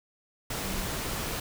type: tone in noise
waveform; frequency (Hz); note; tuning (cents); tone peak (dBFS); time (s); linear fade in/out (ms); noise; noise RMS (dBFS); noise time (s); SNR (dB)
sine; 190; F#3; +46; -37; 0.63-0.87; 5; pink; -33; 0.5-1.4; -7
effects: none

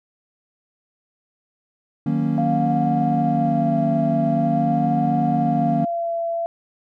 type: chord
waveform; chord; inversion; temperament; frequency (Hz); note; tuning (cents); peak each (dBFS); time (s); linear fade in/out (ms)
triangle; D# minor seventh; none; equal; 155.56 / 185 / 233.1 / 277.2; D#3 / F#3 / A#3 / C#4; 0 / 0 / 0 / 0; -21 / -25 / -20 / -23; 2.06-5.85; 5
type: tone with vibrato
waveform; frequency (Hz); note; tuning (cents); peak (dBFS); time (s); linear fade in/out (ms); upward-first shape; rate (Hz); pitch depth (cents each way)
sine; 696; F5; -6; -21; 2.38-6.46; 0; sine; 0.45; 58
effects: none

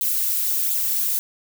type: noise with flanger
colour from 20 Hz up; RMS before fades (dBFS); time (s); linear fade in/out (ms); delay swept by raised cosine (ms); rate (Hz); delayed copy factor
violet; -22; 0.01-1.19; 0; 0.26 to 4.46; 1.4; +0.7
effects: none

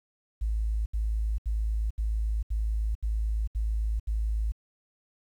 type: tone bursts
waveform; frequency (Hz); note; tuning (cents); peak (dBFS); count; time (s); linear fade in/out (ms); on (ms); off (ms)
sine; 54; A1; -32; -25; 8; 0.41-4.521; 10; 450; 73
effects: 10-bit

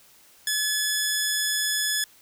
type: tone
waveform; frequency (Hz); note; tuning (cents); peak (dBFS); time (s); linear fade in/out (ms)
10% pulse; 1712; A6; -48; -14; 0.47-2.04; 2
effects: white hiss -55 dBFS RMS until 2.21 s

